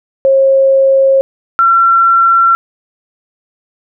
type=tone pair in turn; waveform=sine; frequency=539 / 1358.2 Hz; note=C#5 / F6; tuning=-49 / -49 cents; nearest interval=octave + major third; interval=1600 cents; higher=second; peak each=-5 dBFS; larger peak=neither; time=0.25-1.21 / 1.59-2.55 s; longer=neither; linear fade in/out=0 ms; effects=none

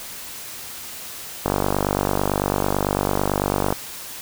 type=click train; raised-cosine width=1 ms; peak=-5 dBFS; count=112; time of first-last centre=1.46-3.725 s; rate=49 Hz; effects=white hiss -35 dBFS RMS until 4.21 s

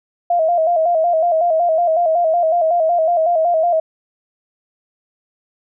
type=tone with vibrato; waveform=sine; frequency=668 Hz; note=E5; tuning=23 cents sharp; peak=-12 dBFS; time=0.3-3.8 s; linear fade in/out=5 ms; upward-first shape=square; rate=5.4 Hz; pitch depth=75 cents each way; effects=none

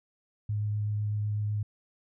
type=tone with vibrato; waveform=sine; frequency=104.9 Hz; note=G#2; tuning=18 cents sharp; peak=-27 dBFS; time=0.49-1.63 s; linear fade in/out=5 ms; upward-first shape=triangle; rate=8 Hz; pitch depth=12 cents each way; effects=none

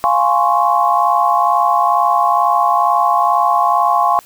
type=chord; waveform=sine; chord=Db major seventh; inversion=first; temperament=equal; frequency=698.5 / 830.6 / 1046.5 / 1108.7 Hz; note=F5 / Ab5 / C6 / Db6; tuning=0 / 0 / 0 / 0 cents; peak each=-16 dBFS; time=0.04-4.19 s; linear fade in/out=0 ms; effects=white hiss -44 dBFS RMS until 4.25 s

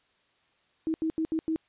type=tone bursts at uneven times; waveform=sine; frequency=320 Hz; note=D#4; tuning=49 cents sharp; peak=-25 dBFS; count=5; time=0.87-0.94 / 1.02-1.1 / 1.18-1.25 / 1.32-1.39 / 1.48-1.56 s; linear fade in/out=0 ms; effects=white hiss -68 dBFS RMS until 1.68 s + resampled to 8000 Hz

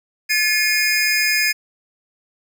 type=tone cluster; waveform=square; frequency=1725 / 2141 / 2453 / 5020 Hz; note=A6 / C7 / D#7 / D#8; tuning=-35 / +39 / -25 / +15 cents; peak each=-22 dBFS; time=0.29-1.53 s; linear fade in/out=20 ms; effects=none

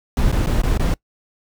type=noise with dropouts; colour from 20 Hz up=brown; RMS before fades=-17 dBFS; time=0.17-0.94 s; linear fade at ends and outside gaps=1 ms; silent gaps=0.317-0.325 / 0.461-0.47 / 0.617-0.634 / 0.775-0.796 s; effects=noise-tail reverb RT60 0.1 s tail -23 dB re dry

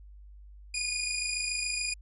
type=tone pair together; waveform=15% pulse; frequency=2437 / 2464 Hz; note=D#7 / D#7; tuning=-37 / -17 cents; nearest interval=unison; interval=20 cents; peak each=-26 / -26 dBFS; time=0.74-1.94 s; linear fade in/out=5 ms; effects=added 50 Hz sine -47 dBFS peak until 2.01 s + resampled to 24000 Hz

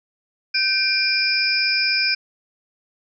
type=tone cluster; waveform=sine; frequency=1547 / 2388 / 4908 / 5240 Hz; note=G6 / D7 / D#8 / E8; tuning=-23 / +28 / -25 / -11 cents; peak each=-26 / -21 / -22 / -23 dBFS; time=0.54-2.15 s; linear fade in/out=10 ms; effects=none

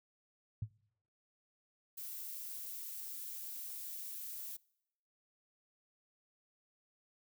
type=tone with exponential decay; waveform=sine; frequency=108.1 Hz; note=A2; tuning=30 cents flat; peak=-32 dBFS; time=0.62-0.71 s; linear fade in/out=5 ms; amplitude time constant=18 ms
type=noise; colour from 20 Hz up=violet; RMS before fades=-45 dBFS; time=1.97-4.57 s; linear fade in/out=10 ms
effects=noise-tail reverb RT60 0.8 s tail -25 dB re dry

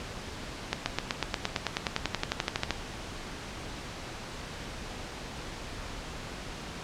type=accelerating click train; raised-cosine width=0.2 ms; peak=-9 dBFS; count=21; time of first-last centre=0.73-2.707 s; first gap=130 ms; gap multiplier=0.97; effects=pink hiss -40 dBFS RMS until 6.83 s + low-pass 6000 Hz 12 dB/octave

